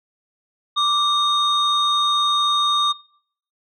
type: tone pair together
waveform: sine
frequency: 1174.7 / 3704 Hz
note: D6 / A#7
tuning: 0 / -12 cents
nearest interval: octave + minor sixth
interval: 1988 cents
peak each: -17 dBFS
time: 0.76-2.93 s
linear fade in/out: 20 ms
effects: noise-tail reverb RT60 0.6 s tail -22 dB re dry + tanh soft clip ceiling -12 dBFS